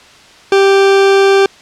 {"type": "tone", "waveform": "40% pulse", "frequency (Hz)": 392, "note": "G4", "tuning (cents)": 0, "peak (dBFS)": -5, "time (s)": [0.52, 1.46], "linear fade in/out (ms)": 2, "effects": ["white hiss -40 dBFS RMS until 1.61 s", "low-pass 5000 Hz 12 dB/octave"]}